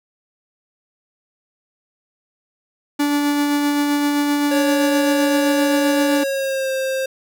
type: tone with tremolo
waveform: 45% pulse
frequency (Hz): 290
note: D4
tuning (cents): -22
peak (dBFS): -15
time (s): 2.99-6.24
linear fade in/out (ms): 10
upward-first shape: sine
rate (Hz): 7.7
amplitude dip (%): 25
type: tone with pitch glide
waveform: square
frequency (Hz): 554.4 to 529.4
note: C#5 to C5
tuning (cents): 0 to +20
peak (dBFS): -20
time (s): 4.51-7.06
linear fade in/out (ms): 5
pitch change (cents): -80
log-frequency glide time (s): 6.1-6.71
effects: none